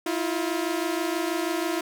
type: tone pair together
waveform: sawtooth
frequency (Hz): 323 / 349.2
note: E4 / F4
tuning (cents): -35 / 0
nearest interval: minor second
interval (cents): 135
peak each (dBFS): -24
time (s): 0.06-1.81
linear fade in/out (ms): 5
effects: none